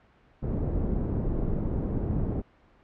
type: low-pass noise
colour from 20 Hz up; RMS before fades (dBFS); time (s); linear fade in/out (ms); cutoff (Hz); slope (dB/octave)
pink; -28; 0.42-2.42; 20; 350; 12
effects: pink hiss -60 dBFS RMS until 2.83 s + low-pass 2000 Hz 12 dB/octave